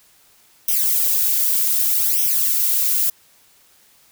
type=noise with flanger; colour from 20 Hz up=violet; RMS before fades=-18 dBFS; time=0.68-3.1 s; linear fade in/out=5 ms; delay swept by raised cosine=0.34 to 3.34 ms; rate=0.65 Hz; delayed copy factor=+0.95; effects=white hiss -54 dBFS RMS until 4.11 s